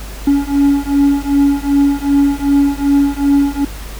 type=beating tone pair; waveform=triangle; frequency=280.6 / 283.2 Hz; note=C#4 / C#4; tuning=+21 / +37 cents; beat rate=2.6 Hz; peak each=-11 dBFS; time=0.27-3.65 s; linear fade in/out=5 ms; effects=added 50 Hz sine -26 dBFS peak until 3.99 s + pink hiss -33 dBFS RMS until 3.99 s